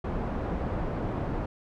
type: low-pass noise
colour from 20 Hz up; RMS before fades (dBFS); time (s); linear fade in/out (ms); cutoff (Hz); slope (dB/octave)
pink; -31; 0.04-1.46; 5; 910; 12
effects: none